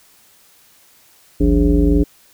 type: tone with frequency modulation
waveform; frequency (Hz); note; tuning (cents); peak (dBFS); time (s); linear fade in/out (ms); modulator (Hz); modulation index
sine; 170; F3; -46; -10; 1.4-2.04; 10; 121; 1.8
effects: white hiss -51 dBFS RMS until 2.33 s